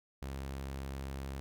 sawtooth tone, 67.7 Hz, C#2, 40 cents flat, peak -35 dBFS, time 0.22-1.4 s, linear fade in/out 0 ms, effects none

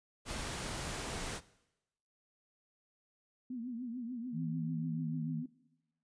pink noise, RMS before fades -40 dBFS, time 0.25-1.41 s, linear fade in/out 50 ms
sine tone with vibrato, 241.6 Hz, B3, 38 cents flat, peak -38 dBFS, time 3.5-5.46 s, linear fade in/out 5 ms, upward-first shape triangle, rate 6.8 Hz, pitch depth 140 cents each way
sine tone with pitch glide, 161.9 to 158.84 Hz, E3 to D#3, -31 to +36 cents, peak -36 dBFS, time 4.32-5.44 s, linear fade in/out 50 ms, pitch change -33 cents, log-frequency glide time 4.98-5.04 s
effects noise-tail reverb RT60 0.9 s tail -19 dB re dry + resampled to 22050 Hz

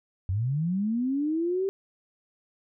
sine linear sweep, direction up, 87.31 to 394.4 Hz, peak -24 dBFS, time 0.29-1.69 s, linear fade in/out 0 ms, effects none

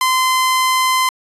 sawtooth tone, 1032 Hz, C6, 24 cents flat, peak -9 dBFS, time 0.01-1.09 s, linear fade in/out 2 ms, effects resampled to 32000 Hz

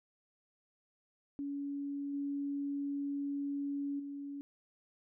sine tone with level steps, 282.5 Hz, C#4, 33 cents sharp, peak -36 / -34 / -40 dBFS, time 1.39-4.41 s, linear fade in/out 0 ms, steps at 2.13 / 3.99 s, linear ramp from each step 10 ms, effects none

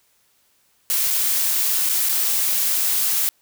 blue noise with dropouts, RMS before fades -20 dBFS, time 0.9-3.29 s, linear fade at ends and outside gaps 0 ms, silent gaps 1.103-1.107 / 1.89-1.895 / 2.088-2.093 s, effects white hiss -62 dBFS RMS until 3.41 s

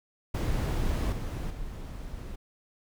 brown noise with level steps, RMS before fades -27 / -33 / -39 dBFS, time 0.34-2.36 s, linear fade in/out 10 ms, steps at 1.12 / 1.5 s, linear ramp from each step 5 ms, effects none

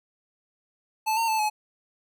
square tone with pitch steps, 873 / 913 / 878 / 851 Hz, A5 / A#5 / A5 / G#5, -14 / -36 / -4 / +42 cents, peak -23 dBFS, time 1.06-1.5 s, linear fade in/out 20 ms, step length 110 ms, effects none

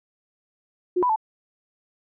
sine tone with pitch steps, 360.2 / 990 / 876 Hz, F#4 / B5 / A5, -46 / +4 / -8 cents, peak -18 dBFS, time 0.96-1.161 s, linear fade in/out 10 ms, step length 67 ms, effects none

